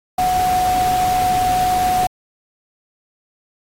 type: tone in noise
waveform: sine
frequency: 735 Hz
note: F#5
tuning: 12 cents flat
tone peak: -14 dBFS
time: 0.18-2.07 s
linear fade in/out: 5 ms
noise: pink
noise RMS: -27 dBFS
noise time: 0.18-2.07 s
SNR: +10 dB
effects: AAC 48 kbps